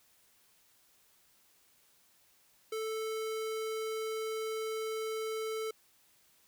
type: tone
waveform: square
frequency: 440 Hz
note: A4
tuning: in tune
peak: -35 dBFS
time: 2.72-5.71 s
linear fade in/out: 5 ms
effects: white hiss -67 dBFS RMS until 6.47 s